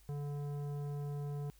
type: tone with tanh clipping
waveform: triangle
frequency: 144.5 Hz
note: D3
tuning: 28 cents flat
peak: -39 dBFS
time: 0.09-1.5 s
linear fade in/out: 0 ms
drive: 17 dB
effects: added 50 Hz sine -61 dBFS peak until 1.59 s + white hiss -68 dBFS RMS until 1.59 s